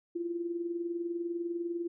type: tone with tremolo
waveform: sine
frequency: 342.8 Hz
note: F4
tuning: 32 cents flat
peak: -29 dBFS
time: 0.15-1.88 s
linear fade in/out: 10 ms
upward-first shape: triangle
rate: 20 Hz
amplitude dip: 65%
effects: none